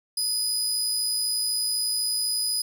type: tone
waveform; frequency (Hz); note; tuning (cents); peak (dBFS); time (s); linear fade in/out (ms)
25% pulse; 4978; D#8; 0; -19; 0.17-2.62; 5
effects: none